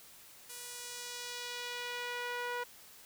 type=tone with band-pass filter sweep; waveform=sawtooth; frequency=486.4 Hz; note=B4; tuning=26 cents flat; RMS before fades=-41 dBFS; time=0.49-2.64 s; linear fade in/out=10 ms; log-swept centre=11000 to 1300 Hz; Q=0.92; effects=white hiss -56 dBFS RMS until 3.05 s